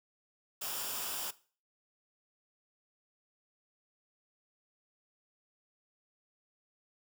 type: noise with comb filter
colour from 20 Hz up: white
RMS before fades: -38 dBFS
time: 0.61-1.31 s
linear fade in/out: 10 ms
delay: 0.48 ms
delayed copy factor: -0.55
effects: noise-tail reverb RT60 0.4 s tail -18 dB re dry